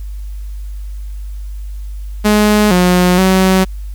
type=tone with pitch steps; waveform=sawtooth; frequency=210.4 / 179.9 / 188.3 Hz; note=G#3 / F#3 / F#3; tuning=+23 / -48 / +31 cents; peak=-4 dBFS; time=2.24-3.65 s; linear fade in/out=20 ms; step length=470 ms; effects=added 50 Hz sine -22 dBFS peak until 3.94 s + white hiss -49 dBFS RMS until 3.94 s